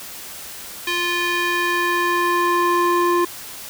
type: tone with band-pass filter sweep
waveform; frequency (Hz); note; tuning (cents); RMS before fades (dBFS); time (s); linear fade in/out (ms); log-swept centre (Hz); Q
square; 349.3; F4; 0; -19; 0.87-3.25; 5; 2800 to 780; 1.4
effects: white hiss -35 dBFS RMS until 3.69 s